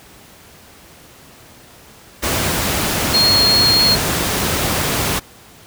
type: tone in noise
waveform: sine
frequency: 4274 Hz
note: C8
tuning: 36 cents sharp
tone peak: -11 dBFS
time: 3.13-3.96 s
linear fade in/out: 20 ms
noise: pink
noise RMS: -18 dBFS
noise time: 2.22-5.2 s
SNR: +4 dB
effects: pink hiss -43 dBFS RMS until 5.66 s + high-pass 60 Hz 12 dB/octave